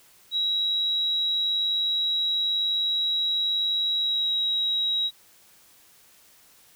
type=tone with pitch glide; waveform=sine; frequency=3867 to 3840 Hz; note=B7 to B7; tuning=-37 to -49 cents; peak=-22 dBFS; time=0.31-5.11 s; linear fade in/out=50 ms; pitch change=-12 cents; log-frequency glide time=3.99-4.32 s; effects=white hiss -56 dBFS RMS until 6.75 s